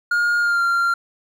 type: tone with pitch glide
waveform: triangle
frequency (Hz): 1422 to 1384.7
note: F6 to F6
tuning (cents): +31 to -15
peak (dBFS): -14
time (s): 0.11-0.94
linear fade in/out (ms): 5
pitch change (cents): -46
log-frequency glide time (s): 0.4-0.62
effects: none